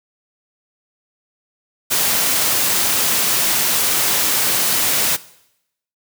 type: noise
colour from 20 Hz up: white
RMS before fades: -17 dBFS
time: 1.9-5.17 s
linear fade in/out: 20 ms
effects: noise-tail reverb RT60 0.8 s tail -19 dB re dry + high-pass 100 Hz 12 dB/octave